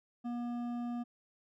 sine tone with hard clipping, 240 Hz, B3, 49 cents flat, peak -37 dBFS, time 0.24-1.04 s, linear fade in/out 20 ms, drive 9 dB, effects none

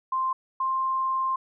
sine tone pair in turn, 1046.5 / 1053.2 Hz, C6 / C6, 0 / +11 cents, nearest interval unison, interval 11 cents, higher second, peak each -23 dBFS, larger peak neither, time 0.12-0.33 / 0.6-1.36 s, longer second, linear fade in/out 5 ms, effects none

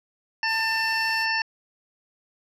harmonic tone, 894 Hz, A5, 27 cents sharp, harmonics 1 / 2 / 3 / 5 / 6, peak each -29 / -25 / -29 / -34 / -31 dBFS, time 0.43-1.42 s, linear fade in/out 2 ms
white noise, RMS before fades -44 dBFS, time 0.46-1.27 s, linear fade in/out 50 ms
effects resampled to 32000 Hz

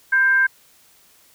sine tone with frequency modulation, 1580 Hz, G6, 13 cents sharp, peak -13 dBFS, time 0.12-0.47 s, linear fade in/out 10 ms, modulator 568 Hz, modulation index 0.26, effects white hiss -54 dBFS RMS until 1.34 s

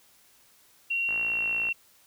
sine tone with pitch glide, 2746 to 2724 Hz, F7 to F7, -30 to -44 cents, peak -25 dBFS, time 0.9-1.73 s, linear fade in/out 10 ms, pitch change -14 cents, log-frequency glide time 1.08-1.59 s
click train, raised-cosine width 0.5 ms, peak -27 dBFS, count 35, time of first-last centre 1.09-1.688 s, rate 56.9 Hz
effects white hiss -60 dBFS RMS until 2.06 s

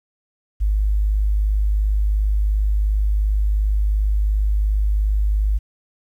sine tone, 51.4 Hz, G#1, 17 cents flat, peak -15 dBFS, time 0.6-5.59 s, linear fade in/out 20 ms, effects 9-bit

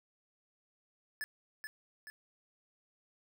square tone with echo, 1730 Hz, A6, 30 cents flat, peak -37 dBFS, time 1.21-1.24 s, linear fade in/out 0 ms, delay 430 ms, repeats 2, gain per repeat -5 dB, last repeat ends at 2.1 s, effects none

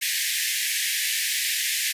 pink high-pass noise, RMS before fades -25 dBFS, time 0.01-1.93 s, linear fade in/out 20 ms, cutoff 1700 Hz, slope 96 dB/octave, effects resampled to 32000 Hz

